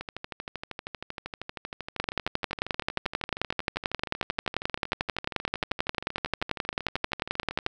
two click trains, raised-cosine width 0.3 ms, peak -9 / -19 dBFS, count 65 / 99, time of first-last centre 2-7.664 / 0.01-7.666 s, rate 11.3 / 12.8 Hz, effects none

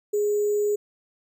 sine tone with sample-and-hold, 415.3 Hz, G#4, in tune, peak -20 dBFS, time 0.13-0.76 s, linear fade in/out 10 ms, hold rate 7350 Hz, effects none

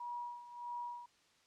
sine tone with tremolo, 962 Hz, B5, 46 cents flat, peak -39 dBFS, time 0-1.06 s, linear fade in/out 5 ms, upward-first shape sine, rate 1.6 Hz, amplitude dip 75%, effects white hiss -70 dBFS RMS until 1.46 s + low-pass 6000 Hz 12 dB/octave

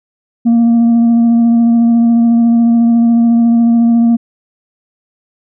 sine tone with vibrato, 233.1 Hz, A#3, in tune, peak -3 dBFS, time 0.45-4.17 s, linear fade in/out 20 ms, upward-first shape triangle, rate 14 Hz, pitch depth 18 cents each way, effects tanh soft clip ceiling -5 dBFS

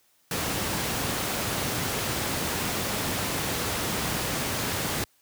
pink noise, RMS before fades -28 dBFS, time 0.31-5.04 s, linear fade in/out 2 ms, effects white hiss -65 dBFS RMS until 5.21 s + high-pass 80 Hz 12 dB/octave

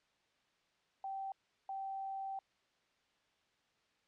sine tone bursts at uneven times, 777 Hz, G5, 16 cents flat, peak -39 dBFS, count 2, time 1.04-1.32 / 1.69-2.39 s, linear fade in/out 2 ms, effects white hiss -75 dBFS RMS until 4.07 s + low-pass 4000 Hz 12 dB/octave

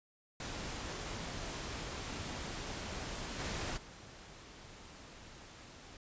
pink noise with level steps, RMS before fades -42 / -39 / -53 dBFS, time 0.4-5.97 s, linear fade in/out 2 ms, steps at 3.38 / 3.76 s, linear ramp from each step 20 ms, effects resampled to 16000 Hz

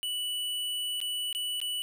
square tone with dropouts, 2960 Hz, F#7, in tune, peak -31 dBFS, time 0.03-1.82 s, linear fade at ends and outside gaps 0 ms, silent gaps 1.003-1.014 / 1.328-1.349 / 1.602-1.615 s, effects none

